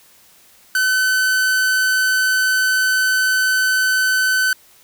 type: tone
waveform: 45% pulse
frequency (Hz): 1518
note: F#6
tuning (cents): +44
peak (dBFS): -14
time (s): 0.75-4.53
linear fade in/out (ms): 2
effects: white hiss -50 dBFS RMS until 4.83 s